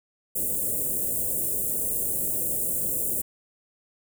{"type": "band-stop noise", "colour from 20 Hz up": "white", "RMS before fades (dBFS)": -27, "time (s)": [0.35, 3.22], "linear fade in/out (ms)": 10, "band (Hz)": [610, 7900], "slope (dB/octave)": 48, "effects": []}